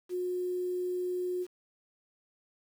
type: tone with quantisation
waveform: sine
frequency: 361.3 Hz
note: F#4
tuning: 41 cents flat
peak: -30 dBFS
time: 0.09-1.47 s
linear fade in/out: 50 ms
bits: 9
effects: none